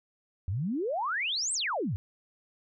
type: exponential two-way sweep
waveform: sine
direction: up then down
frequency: 83.5 to 8690 to 83.5 Hz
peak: -28 dBFS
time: 0.48-1.96 s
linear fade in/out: 0 ms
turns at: 1.53 s
effects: none